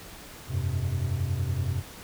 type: chord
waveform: triangle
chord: F suspended second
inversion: none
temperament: equal with one note detuned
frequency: 87.31 / 98 / 129.31 Hz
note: F2 / G2 / C3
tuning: 0 / 0 / -20 cents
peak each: -28 dBFS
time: 0.48-1.83 s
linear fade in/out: 50 ms
effects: pink hiss -45 dBFS RMS until 2.03 s